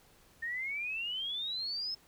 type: exponential sweep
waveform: sine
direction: up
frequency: 1813 to 5274 Hz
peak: -34 dBFS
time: 0.42-1.95 s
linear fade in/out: 10 ms
effects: pink hiss -63 dBFS RMS until 2.07 s